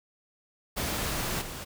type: noise with level steps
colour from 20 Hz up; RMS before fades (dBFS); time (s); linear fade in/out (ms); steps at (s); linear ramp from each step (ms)
pink; -31 / -39; 0.76-1.65; 20; 1.41; 10
effects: none